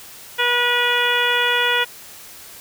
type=harmonic tone with a mistuned harmonic; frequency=484.2 Hz; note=B4; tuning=34 cents flat; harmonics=1 / 2 / 3 / 4 / 5 / 6 / 7; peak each=-25 / -24 / -21 / -23 / -24 / -24 / -24 dBFS; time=0.38-1.85 s; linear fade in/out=20 ms; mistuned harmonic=5; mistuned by=+25 cents; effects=white hiss -40 dBFS RMS until 2.6 s